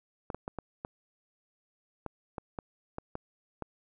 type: clicks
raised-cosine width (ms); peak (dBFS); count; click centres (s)
1; -22; 11; 0.302 / 0.346 / 0.479 / 0.587 / 0.849 / 2.063 / 2.382 / 2.588 / 2.984 / 3.154 / 3.623
effects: none